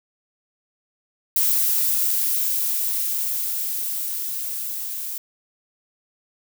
violet noise with level ramp, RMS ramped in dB -19 to -30 dBFS, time 1.36-5.18 s, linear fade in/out 2 ms, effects none

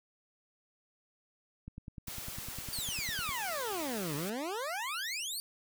click train, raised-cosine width 5 ms, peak -31 dBFS, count 17, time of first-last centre 1.68-3.291 s, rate 9.93 Hz
white noise, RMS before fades -43 dBFS, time 2.07-4.3 s, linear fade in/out 5 ms
20% pulse exponential two-way sweep, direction down then up, 4696 to 138.4 to 4696 Hz, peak -30 dBFS, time 2.73-5.4 s, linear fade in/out 0 ms, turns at 4.15 s
effects none

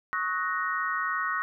sine chord, D# minor seventh, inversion third, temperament equal with one note detuned, 1108.7 / 1271.4 / 1480 / 1864.7 Hz, C#6 / D#6 / F#6 / A#6, 0 / +37 / 0 / 0 cents, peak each -32 dBFS, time 0.13-1.42 s, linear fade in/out 0 ms, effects none

